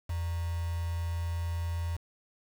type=tone with quantisation; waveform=sine; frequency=84.7 Hz; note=E2; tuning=48 cents sharp; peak=-30 dBFS; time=0.09-1.97 s; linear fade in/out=10 ms; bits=7; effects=none